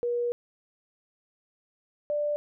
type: tone pair in turn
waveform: sine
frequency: 479.8 / 589.9 Hz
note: A#4 / D5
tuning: +50 / +8 cents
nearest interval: major third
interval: 358 cents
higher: second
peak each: -25 / -25 dBFS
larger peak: neither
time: 0.03-0.32 / 2.1-2.36 s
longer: first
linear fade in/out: 0 ms
effects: none